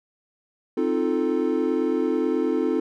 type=chord; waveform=triangle; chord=F dominant seventh; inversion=second; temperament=equal; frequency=261.6 / 311.1 / 349.2 / 440 Hz; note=C4 / Eb4 / F4 / A4; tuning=0 / 0 / 0 / 0 cents; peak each=-24 dBFS; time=0.77-2.8 s; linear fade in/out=5 ms; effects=none